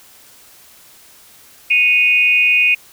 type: tone with amplitude modulation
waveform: sine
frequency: 2489 Hz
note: D#7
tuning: in tune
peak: -6 dBFS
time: 1.7-2.75 s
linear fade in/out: 10 ms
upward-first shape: sine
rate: 295 Hz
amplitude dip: 80%
effects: white hiss -45 dBFS RMS until 2.92 s